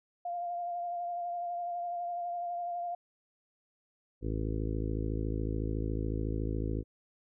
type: tone with vibrato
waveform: sine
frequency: 698.5 Hz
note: F5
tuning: in tune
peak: -33 dBFS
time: 0.25-2.95 s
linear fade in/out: 5 ms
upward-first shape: sine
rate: 12 Hz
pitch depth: 23 cents each way
type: harmonic tone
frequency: 53.9 Hz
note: A1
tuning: 35 cents flat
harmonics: 1 / 2 / 3 / 4 / 5 / 6 / 7 / 8 / 9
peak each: -34 / -36 / -43 / -45 / -40 / -41 / -43 / -45 / -46 dBFS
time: 4.21-6.84 s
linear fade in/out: 50 ms
effects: none